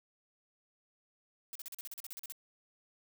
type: noise bursts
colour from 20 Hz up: blue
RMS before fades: -44 dBFS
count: 13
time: 1.53-2.322 s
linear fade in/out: 0 ms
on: 24 ms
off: 40 ms
effects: none